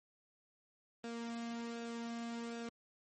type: tone with flanger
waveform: sawtooth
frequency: 233.1 Hz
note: A#3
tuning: in tune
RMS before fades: -43 dBFS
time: 1.04-2.69 s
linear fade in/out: 2 ms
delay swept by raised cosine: 0.95 to 2.25 ms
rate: 1.3 Hz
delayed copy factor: -0.5
effects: MP3 32 kbps